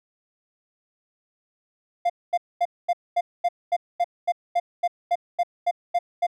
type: tone bursts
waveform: triangle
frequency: 699 Hz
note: F5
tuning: 1 cent sharp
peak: -16 dBFS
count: 16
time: 2.05-6.268 s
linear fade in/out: 10 ms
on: 48 ms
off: 230 ms
effects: none